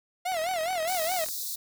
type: tone with vibrato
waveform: 45% pulse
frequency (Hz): 689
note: F5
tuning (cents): -24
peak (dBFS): -27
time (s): 0.25-1.25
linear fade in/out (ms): 10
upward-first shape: sine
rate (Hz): 4.8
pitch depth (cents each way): 160
type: click train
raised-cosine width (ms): 0.3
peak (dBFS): -26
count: 41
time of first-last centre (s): 0.32-1.286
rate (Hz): 41.4
type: high-pass noise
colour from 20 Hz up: white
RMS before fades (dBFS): -34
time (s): 0.87-1.56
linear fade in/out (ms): 10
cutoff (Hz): 3700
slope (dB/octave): 96
effects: none